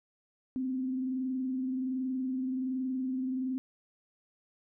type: tone with frequency modulation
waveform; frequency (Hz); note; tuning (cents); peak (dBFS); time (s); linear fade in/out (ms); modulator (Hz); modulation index
sine; 259; C4; -17; -30; 0.56-3.58; 0; 21.3; 0.29
effects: none